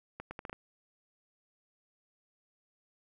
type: accelerating click train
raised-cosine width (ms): 0.5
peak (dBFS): -26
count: 6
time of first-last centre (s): 0.2-0.529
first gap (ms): 110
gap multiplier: 0.74
effects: 11-bit